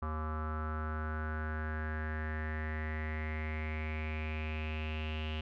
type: tone with low-pass filter sweep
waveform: square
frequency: 77.78 Hz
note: D#2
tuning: in tune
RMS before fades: -37 dBFS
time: 0.02-5.41 s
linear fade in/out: 5 ms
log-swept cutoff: 1200 to 2900 Hz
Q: 7.2
effects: none